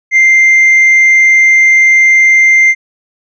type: tone with hard clipping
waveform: triangle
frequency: 2093 Hz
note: C7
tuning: in tune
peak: -4 dBFS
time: 0.11-2.75 s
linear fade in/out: 50 ms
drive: 5 dB
effects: resampled to 16000 Hz